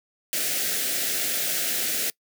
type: band-stop noise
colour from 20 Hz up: white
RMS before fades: -26 dBFS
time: 0.33-2.1 s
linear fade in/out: 0 ms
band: 720 to 1400 Hz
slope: 48 dB/octave
effects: noise-tail reverb RT60 0.1 s tail -24 dB re dry + high-pass 200 Hz 12 dB/octave